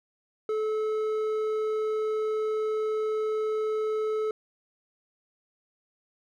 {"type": "tone with hard clipping", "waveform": "sine", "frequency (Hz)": 432.7, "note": "A4", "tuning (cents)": -29, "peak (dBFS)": -27, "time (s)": [0.49, 4.31], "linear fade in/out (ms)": 2, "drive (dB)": 6, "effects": []}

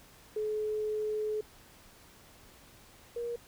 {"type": "tone pair in turn", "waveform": "sine", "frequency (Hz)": [427.6, 473.6], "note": ["A4", "A#4"], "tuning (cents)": [-49, 27], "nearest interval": "major second", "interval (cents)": 176, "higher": "second", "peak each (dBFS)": [-30, -33], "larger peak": "first", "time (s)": [[0.36, 1.41], [3.16, 3.36]], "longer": "first", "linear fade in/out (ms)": 5, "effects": ["pink hiss -57 dBFS RMS until 3.47 s"]}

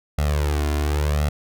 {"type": "tone with flanger", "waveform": "sawtooth", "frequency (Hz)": 73.9, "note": "D2", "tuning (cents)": 11, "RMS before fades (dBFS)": -21, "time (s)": [0.18, 1.29], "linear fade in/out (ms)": 5, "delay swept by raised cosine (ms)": [1.5, 2.9], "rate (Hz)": 0.92, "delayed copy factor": 0.95, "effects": []}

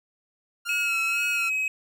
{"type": "tone with vibrato", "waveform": "sawtooth", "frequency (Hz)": 1390, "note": "F6", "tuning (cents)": -9, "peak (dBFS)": -27, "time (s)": [0.65, 1.5], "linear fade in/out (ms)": 20, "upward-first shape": "sine", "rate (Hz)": 2, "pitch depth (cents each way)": 48}
{"type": "tone with pitch glide", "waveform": "triangle", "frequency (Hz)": [2564, 2546], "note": ["E7", "D#7"], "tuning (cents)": [-49, 39], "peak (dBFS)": -22, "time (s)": [0.69, 1.68], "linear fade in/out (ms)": 2, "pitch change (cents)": -12, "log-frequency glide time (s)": [1.05, 1.35]}
{"effects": []}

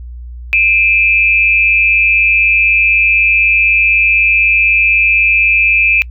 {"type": "tone pair together", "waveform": "sine", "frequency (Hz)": [2384, 2584], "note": ["D7", "E7"], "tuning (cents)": [25, -35], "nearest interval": "minor second", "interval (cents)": 140, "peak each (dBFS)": -10, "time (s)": [0.53, 6.02], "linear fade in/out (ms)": 0, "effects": ["noise-tail reverb RT60 0.1 s tail -26 dB re dry", "added 60 Hz sine -25 dBFS peak until 6.1 s"]}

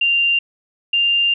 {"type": "tone pair in turn", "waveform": "sine", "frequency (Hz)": [2783, 2794], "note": ["F7", "F7"], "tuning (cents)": [-7, 0], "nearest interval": "unison", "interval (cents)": 7, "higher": "second", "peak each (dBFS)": -13, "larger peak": "neither", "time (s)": [[0.01, 0.39], [0.93, 1.34]], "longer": "second", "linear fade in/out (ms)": 5, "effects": []}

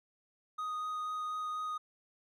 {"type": "tone with vibrato", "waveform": "triangle", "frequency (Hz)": 1244.5, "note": "D#6", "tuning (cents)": 0, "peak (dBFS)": -33, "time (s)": [0.58, 1.78], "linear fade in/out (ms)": 10, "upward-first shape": "sine", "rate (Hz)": 4.1, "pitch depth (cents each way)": 8, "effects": []}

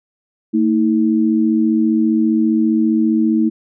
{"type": "tone pair together", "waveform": "sine", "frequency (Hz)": [225, 320], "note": ["A3", "D#4"], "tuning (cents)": [39, 49], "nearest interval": "tritone", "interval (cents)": 610, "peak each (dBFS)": [-14, -15], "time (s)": [0.53, 3.5], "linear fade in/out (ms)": 20, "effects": []}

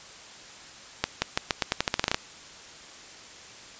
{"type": "accelerating click train", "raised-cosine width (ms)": 0.2, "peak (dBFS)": -5, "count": 14, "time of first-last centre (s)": [1.04, 2.145], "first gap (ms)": 180, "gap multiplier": 0.86, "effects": ["white hiss -46 dBFS RMS until 3.79 s", "resampled to 16000 Hz"]}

